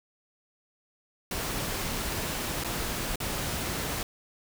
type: noise with dropouts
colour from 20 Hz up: pink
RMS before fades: -32 dBFS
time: 1.31-4.03 s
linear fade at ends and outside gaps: 2 ms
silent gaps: 2.638-2.645 / 3.158-3.202 s
effects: none